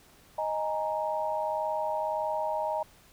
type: chord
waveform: sine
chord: D# suspended fourth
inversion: none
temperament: equal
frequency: 622.3 / 830.6 / 932.3 Hz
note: D#5 / G#5 / A#5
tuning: 0 / 0 / 0 cents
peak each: -31 / -34 / -32 dBFS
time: 0.38-2.83 s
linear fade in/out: 5 ms
effects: pink hiss -58 dBFS RMS until 3.12 s